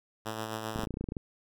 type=tone with tremolo; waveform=5% pulse; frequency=110 Hz; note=A2; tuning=in tune; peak=-22 dBFS; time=0.25-0.86 s; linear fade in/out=20 ms; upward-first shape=sine; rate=7.6 Hz; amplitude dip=40%
type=clicks; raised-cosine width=3 ms; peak=-22 dBFS; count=12; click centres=0.76 / 0.791 / 0.836 / 0.872 / 0.907 / 0.941 / 0.971 / 1.01 / 1.041 / 1.088 / 1.121 / 1.168 s
effects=none